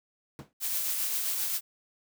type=noise with exponential decay; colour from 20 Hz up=brown; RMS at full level=-33 dBFS; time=0.39-0.53 s; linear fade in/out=0 ms; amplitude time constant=30 ms
type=noise with tremolo; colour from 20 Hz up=blue; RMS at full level=-29 dBFS; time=0.6-1.61 s; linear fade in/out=50 ms; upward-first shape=triangle; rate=7.6 Hz; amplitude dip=35%
effects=high-pass 150 Hz 12 dB/octave